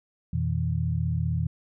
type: tone cluster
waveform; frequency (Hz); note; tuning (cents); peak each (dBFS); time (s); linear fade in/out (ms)
sine; 85.5 / 120.8 / 160.6; F2 / B2 / E3; -36 / -38 / -45; -28; 0.33-1.47; 5
effects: none